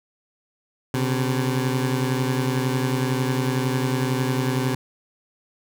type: beating tone pair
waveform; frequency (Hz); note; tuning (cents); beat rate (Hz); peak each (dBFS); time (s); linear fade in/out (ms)
20% pulse; 127.8 / 138.8; C3 / C#3; -40 / +3; 11; -17 / -22; 0.94-4.75; 2
effects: none